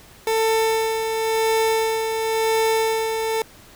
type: tone with tremolo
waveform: 30% pulse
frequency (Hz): 445.4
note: A4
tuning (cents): +21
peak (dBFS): -14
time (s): 0.27-3.42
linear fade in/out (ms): 2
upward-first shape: sine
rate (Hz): 0.95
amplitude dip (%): 45
effects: pink hiss -47 dBFS RMS until 3.75 s